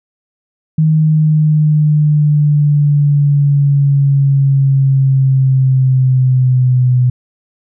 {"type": "exponential sweep", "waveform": "sine", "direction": "down", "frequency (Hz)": [157.2, 125.1], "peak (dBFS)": -7, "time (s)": [0.78, 7.1], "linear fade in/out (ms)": 5, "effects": []}